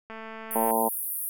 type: click train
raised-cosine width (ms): 0.5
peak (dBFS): -26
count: 136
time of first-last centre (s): 0.1-0.708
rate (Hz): 222
type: band-pass noise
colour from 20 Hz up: white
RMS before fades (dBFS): -32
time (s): 0.51-1.29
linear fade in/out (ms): 0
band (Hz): 9600 to 16000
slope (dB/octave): 96
type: harmonic tone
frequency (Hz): 113.2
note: A2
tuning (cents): +50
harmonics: 2 / 3 / 4 / 5 / 6 / 7 / 8 / 9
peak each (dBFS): -31 / -36 / -30 / -32 / -31 / -30 / -27 / -36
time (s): 0.55-0.89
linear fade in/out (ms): 10
effects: none